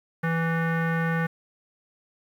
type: tone with low-pass filter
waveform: square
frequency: 164.81 Hz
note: E3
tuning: in tune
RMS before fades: -25 dBFS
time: 0.23-1.27 s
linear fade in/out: 10 ms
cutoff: 1700 Hz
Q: 5.1
effects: 9-bit